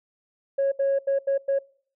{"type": "tone bursts at uneven times", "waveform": "sine", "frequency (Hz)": 550, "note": "C#5", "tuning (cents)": -14, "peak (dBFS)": -18, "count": 5, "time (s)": [[0.58, 0.72], [0.79, 0.99], [1.07, 1.19], [1.27, 1.38], [1.48, 1.59]], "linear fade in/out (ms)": 10, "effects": ["noise-tail reverb RT60 0.6 s tail -25 dB re dry", "tanh soft clip ceiling -17 dBFS"]}